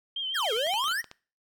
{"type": "tone with vibrato", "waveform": "sine", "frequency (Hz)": 3136, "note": "G7", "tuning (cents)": 0, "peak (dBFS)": -29, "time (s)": [0.16, 0.93], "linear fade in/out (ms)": 5, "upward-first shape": "triangle", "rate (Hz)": 6.4, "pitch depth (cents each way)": 65}
{"type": "exponential two-way sweep", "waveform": "square", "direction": "down then up", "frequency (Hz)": [1975.5, 415.3, 1975.5], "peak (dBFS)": -28, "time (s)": [0.34, 1.02], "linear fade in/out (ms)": 20, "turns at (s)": 0.53}
{"type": "clicks", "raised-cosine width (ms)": 0.2, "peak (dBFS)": -25, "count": 8, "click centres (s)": [0.565, 0.668, 0.739, 0.841, 0.881, 0.914, 1.043, 1.114]}
{"effects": ["noise-tail reverb RT60 0.4 s tail -23 dB re dry"]}